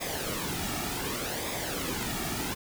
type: noise with flanger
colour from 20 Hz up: pink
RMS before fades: -33 dBFS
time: 0-2.55 s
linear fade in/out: 20 ms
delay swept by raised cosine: 0.69 to 1.99 ms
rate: 0.67 Hz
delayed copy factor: -0.6
effects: none